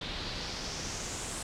pink noise with low-pass filter sweep, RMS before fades -38 dBFS, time 0.01-1.43 s, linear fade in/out 5 ms, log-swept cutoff 3700 to 8600 Hz, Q 3.2, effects none

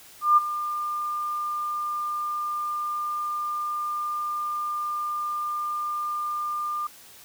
sine tone with ADSR envelope, 1200 Hz, D6, 37 cents sharp, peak -12 dBFS, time 0.21-6.87 s, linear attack 160 ms, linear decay 22 ms, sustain -14 dB, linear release 4 ms, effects white hiss -49 dBFS RMS until 7.24 s

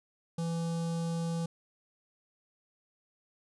square tone with notch filter, 166.9 Hz, E3, 22 cents sharp, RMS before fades -33 dBFS, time 0.38-1.46 s, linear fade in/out 5 ms, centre 2000 Hz, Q 0.67, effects resampled to 24000 Hz

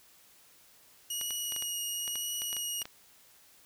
15% pulse tone with vibrato, 2893 Hz, F#7, 40 cents flat, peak -26 dBFS, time 1.1-2.83 s, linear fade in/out 5 ms, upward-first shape triangle, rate 1 Hz, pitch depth 15 cents each way
clicks, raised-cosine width 0.2 ms, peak -24 dBFS, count 12, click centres 1.213 / 1.307 / 1.522 / 1.563 / 1.624 / 2.078 / 2.156 / 2.419 / 2.529 / 2.567 / 2.818 / 2.855 s
effects white hiss -60 dBFS RMS until 3.65 s

